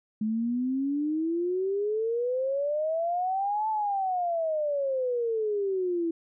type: exponential two-way sweep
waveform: sine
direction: up then down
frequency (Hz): 212.4 to 880 to 327.7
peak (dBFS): -25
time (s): 0.21-6.11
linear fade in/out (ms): 5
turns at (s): 3.69
effects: none